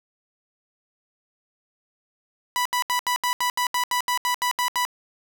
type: tone bursts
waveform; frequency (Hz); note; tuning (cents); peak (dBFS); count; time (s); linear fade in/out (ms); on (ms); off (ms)
sawtooth; 987; B5; -1; -17; 14; 2.56-4.851; 0; 94; 75
effects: none